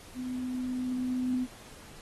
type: tone with level ramp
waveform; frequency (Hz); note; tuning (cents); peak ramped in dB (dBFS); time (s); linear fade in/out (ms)
sine; 252.7; B3; +40; -33 to -26; 0.14-1.47; 50
effects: pink hiss -51 dBFS RMS until 2.01 s + AAC 32 kbps